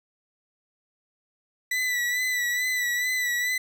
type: tone with vibrato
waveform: 40% pulse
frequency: 1975.5 Hz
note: B6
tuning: in tune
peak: -23 dBFS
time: 1.71-3.58 s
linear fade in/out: 5 ms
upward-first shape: sine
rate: 2.3 Hz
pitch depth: 39 cents each way
effects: none